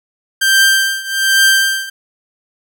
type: tone with tremolo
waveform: sawtooth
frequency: 1574 Hz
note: G6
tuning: 7 cents sharp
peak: -3 dBFS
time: 0.41-1.9 s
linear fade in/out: 10 ms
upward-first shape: triangle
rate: 1.2 Hz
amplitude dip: 90%
effects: none